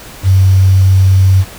sine tone with quantisation, 95 Hz, F#2, 46 cents sharp, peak -4 dBFS, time 0.23-1.45 s, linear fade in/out 50 ms, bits 5, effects pink hiss -32 dBFS RMS until 1.58 s

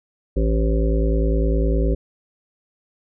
harmonic tone with a mistuned harmonic, 55.2 Hz, A1, 6 cents sharp, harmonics 1 / 3 / 5 / 7 / 9 / 10, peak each -17 / -26 / -27 / -26 / -29 / -31 dBFS, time 0.36-1.95 s, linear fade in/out 10 ms, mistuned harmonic 10, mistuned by -17 cents, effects none

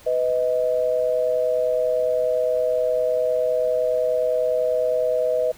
sine tone pair together, 499.3 / 629.1 Hz, B4 / D#5, +19 / +19 cents, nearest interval major third, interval 400 cents, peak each -21 dBFS, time 0.06-5.52 s, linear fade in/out 10 ms, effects pink hiss -48 dBFS RMS until 5.57 s

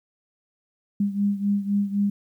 sine beating tone pair, 200.8 / 204.7 Hz, G3 / G#3, +42 / -25 cents, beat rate 3.9 Hz, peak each -22 / -26 dBFS, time 1-2.1 s, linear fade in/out 5 ms, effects 10-bit

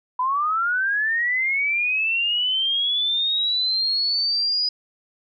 sine linear sweep, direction up, 988 to 4961 Hz, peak -19 dBFS, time 0.19-4.69 s, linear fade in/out 5 ms, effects none

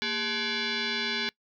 sine tone with frequency modulation, 870 Hz, A5, 20 cents flat, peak -27 dBFS, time 0.02-1.29 s, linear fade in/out 0 ms, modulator 638 Hz, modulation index 6, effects noise-tail reverb RT60 0.1 s tail -24 dB re dry

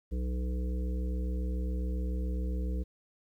harmonic tone with a mistuned harmonic, 61.74 Hz, B1, in tune, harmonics 1 / 3 / 5 / 7 / 8, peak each -30 / -40 / -44 / -47 / -48 dBFS, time 0.11-2.84 s, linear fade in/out 20 ms, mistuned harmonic 8, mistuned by +19 cents, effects 11-bit

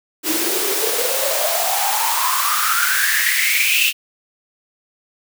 white noise with high-pass filter sweep, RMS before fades -18 dBFS, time 0.23-3.93 s, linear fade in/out 50 ms, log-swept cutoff 300 to 2800 Hz, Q 9.4, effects none

